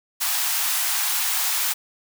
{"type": "high-pass noise", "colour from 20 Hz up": "white", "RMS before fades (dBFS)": -23, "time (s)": [0.2, 1.74], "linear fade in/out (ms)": 20, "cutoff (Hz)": 720, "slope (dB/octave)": 48, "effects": []}